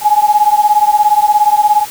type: beating tone pair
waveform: sine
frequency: 830.6 / 847.6 Hz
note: G#5 / G#5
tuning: 0 / +35 cents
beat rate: 17 Hz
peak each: -10 dBFS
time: 0.01-1.86 s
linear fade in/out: 50 ms
effects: white hiss -29 dBFS RMS until 1.9 s